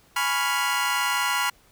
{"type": "chord", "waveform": "25% pulse", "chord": "C# dominant seventh", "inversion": "second", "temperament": "equal", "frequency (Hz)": [830.6, 987.8, 1108.7, 1396.9], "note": ["G#5", "B5", "C#6", "E#6"], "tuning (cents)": [0, 0, 0, 0], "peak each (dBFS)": [-28, -22, -27, -23], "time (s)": [0.16, 1.5], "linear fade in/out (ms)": 5, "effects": ["pink hiss -58 dBFS RMS until 1.71 s"]}